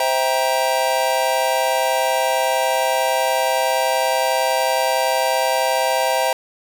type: chord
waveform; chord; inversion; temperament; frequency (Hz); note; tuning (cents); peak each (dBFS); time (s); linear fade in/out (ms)
square; C dominant seventh; none; just; 523.3 / 654.1 / 784.9 / 941.9; C5 / E5 / G5 / Bb5; 0 / -14 / +2 / +18; -23; 0-6.33; 2
effects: none